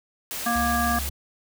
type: noise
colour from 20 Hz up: white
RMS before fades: -32 dBFS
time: 0.31-1.09 s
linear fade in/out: 0 ms
type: harmonic tone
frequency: 236.1 Hz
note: A#3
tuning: 22 cents sharp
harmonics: 1 / 3 / 5 / 7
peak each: -27 / -26 / -27 / -28 dBFS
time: 0.46-0.99 s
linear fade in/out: 5 ms
type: tone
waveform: triangle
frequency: 69.3 Hz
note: C#2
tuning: in tune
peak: -27 dBFS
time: 0.55-1.1 s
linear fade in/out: 10 ms
effects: none